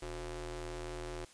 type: ring-modulated tone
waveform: sawtooth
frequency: 161.9 Hz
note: E3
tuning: 31 cents flat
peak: -33 dBFS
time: 0.02-1.25 s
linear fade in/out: 5 ms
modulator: 201 Hz
effects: white hiss -59 dBFS RMS until 1.33 s + resampled to 22050 Hz